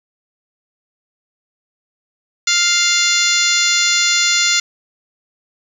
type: harmonic tone with a mistuned harmonic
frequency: 698.5 Hz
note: F5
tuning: in tune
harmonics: 2 / 3 / 4 / 5 / 6 / 7 / 8 / 9 / 10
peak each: -22 / -19 / -23 / -20 / -20 / -23 / -24 / -23 / -19 dBFS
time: 2.47-4.6 s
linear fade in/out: 5 ms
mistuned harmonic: 9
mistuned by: -44 cents
effects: 7-bit